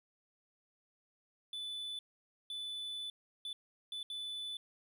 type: tone bursts at uneven times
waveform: triangle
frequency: 3489 Hz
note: A7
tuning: 15 cents flat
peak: -38 dBFS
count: 5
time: 1.53-1.99 / 2.5-3.1 / 3.45-3.53 / 3.92-4.03 / 4.1-4.57 s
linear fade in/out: 2 ms
effects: none